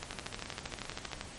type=two click trains; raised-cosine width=0.2 ms; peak=-19 / -23 dBFS; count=16 / 16; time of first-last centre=0.03-1.211 / 0.13-1.117 s; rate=12.7 / 15.2 Hz; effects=pink hiss -47 dBFS RMS until 1.38 s + MP3 48 kbps